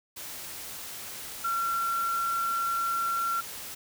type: tone in noise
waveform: sine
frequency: 1364 Hz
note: F6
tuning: 41 cents flat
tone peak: -26 dBFS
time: 1.44-3.41 s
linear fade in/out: 10 ms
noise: white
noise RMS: -40 dBFS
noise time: 0.16-3.75 s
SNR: +11 dB
effects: none